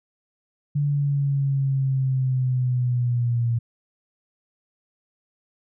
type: linear sweep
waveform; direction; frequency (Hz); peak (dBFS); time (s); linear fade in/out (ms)
sine; down; 145.4 to 116.54; -19; 0.75-3.59; 10
effects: none